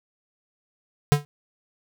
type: tone with exponential decay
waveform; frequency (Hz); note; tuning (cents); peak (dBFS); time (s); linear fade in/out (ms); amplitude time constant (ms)
square; 145.8; D3; -12; -10; 1.12-1.25; 0; 27
effects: none